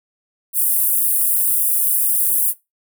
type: high-pass noise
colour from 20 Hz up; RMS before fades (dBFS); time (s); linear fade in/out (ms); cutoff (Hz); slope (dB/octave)
pink; -17; 0.53-2.54; 50; 9500; 48
effects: noise-tail reverb RT60 0.2 s tail -19 dB re dry